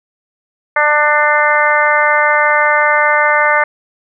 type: harmonic tone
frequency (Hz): 297.9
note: D4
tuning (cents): +25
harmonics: 2 / 3 / 4 / 5 / 6 / 7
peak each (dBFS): -16 / -16 / -16 / -16 / -16 / -16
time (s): 0.76-3.64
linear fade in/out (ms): 5
effects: none